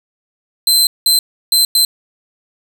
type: tone bursts at uneven times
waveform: sawtooth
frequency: 4090 Hz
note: C8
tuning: 40 cents flat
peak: -6 dBFS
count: 4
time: 0.67-0.87 / 1.06-1.19 / 1.52-1.65 / 1.75-1.85 s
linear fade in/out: 2 ms
effects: none